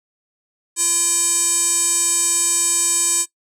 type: tone with band-pass filter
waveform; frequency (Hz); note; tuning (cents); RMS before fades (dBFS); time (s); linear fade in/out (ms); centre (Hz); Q
square; 341.5; F4; -39; -18; 0.76-3.26; 50; 8000; 7.1
effects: noise-tail reverb RT60 0.1 s tail -18 dB re dry